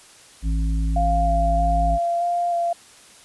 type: harmonic tone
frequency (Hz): 54.3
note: A1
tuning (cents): -22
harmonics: 1 / 3 / 5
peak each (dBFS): -19 / -29 / -33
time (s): 0.42-1.99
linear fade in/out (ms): 50
type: tone with vibrato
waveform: sine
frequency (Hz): 692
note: F5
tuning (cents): -16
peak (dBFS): -19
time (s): 0.96-2.73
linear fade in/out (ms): 5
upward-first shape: square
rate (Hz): 1.6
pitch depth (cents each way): 13
effects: white hiss -48 dBFS RMS until 3.24 s + resampled to 24000 Hz